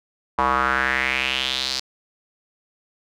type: tone with band-pass filter sweep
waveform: square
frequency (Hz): 65.41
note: C2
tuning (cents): 0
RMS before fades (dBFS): -22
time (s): 0.38-1.8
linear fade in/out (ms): 5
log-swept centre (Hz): 1000 to 4800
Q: 4
effects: none